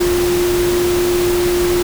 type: tone in noise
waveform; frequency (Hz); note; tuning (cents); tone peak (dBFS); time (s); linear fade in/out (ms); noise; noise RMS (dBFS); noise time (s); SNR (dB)
sine; 353; F4; +19; -13; 0-1.83; 10; pink; -22; 0-1.83; +6
effects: none